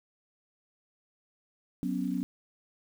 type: chord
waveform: sine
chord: F# suspended fourth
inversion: none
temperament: equal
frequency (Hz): 185 / 246.9 / 277.2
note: F#3 / B3 / C#4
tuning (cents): 0 / 0 / 0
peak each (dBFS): -33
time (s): 1.83-2.23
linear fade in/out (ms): 0
effects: 9-bit